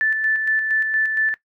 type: tone with tremolo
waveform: sine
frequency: 1756 Hz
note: A6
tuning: 4 cents flat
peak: -16 dBFS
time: 0.01-1.34 s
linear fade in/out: 0 ms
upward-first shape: square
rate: 4.3 Hz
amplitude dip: 40%
effects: noise-tail reverb RT60 0.1 s tail -17 dB re dry